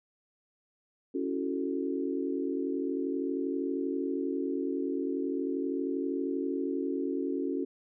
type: chord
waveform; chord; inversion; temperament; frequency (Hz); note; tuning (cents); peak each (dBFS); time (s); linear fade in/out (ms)
sine; F# minor seventh; second; equal; 277.2 / 329.6 / 370 / 440; C#4 / E4 / F#4 / A4; 0 / 0 / 0 / 0; -32 / -38 / -34 / -38; 1.14-7.65; 10
effects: none